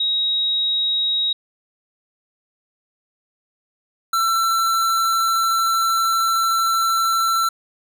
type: tone pair in turn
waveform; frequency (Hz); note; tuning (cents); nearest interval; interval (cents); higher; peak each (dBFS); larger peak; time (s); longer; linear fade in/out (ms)
sine / square; 3800 / 1343.5; A#7 / E6; +33 / +33; octave + tritone; 1800; first; -17; neither; 0-1.33 / 4.13-7.49; second; 5
effects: none